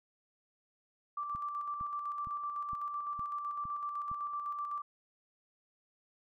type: tone with tremolo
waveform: sine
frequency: 1170 Hz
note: D6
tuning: 7 cents flat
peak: -34 dBFS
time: 1.17-4.82 s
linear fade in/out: 5 ms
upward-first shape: square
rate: 7.9 Hz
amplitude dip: 35%
type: click train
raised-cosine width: 5 ms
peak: -37 dBFS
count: 7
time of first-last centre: 1.35-4.115 s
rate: 2.17 Hz
effects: none